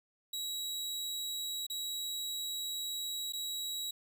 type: tone with dropouts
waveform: sawtooth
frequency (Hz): 3873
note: B7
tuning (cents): -35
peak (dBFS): -33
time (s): 0.33-3.91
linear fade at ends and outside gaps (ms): 5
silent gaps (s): 1.667-1.699 / 3.324-3.333
effects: none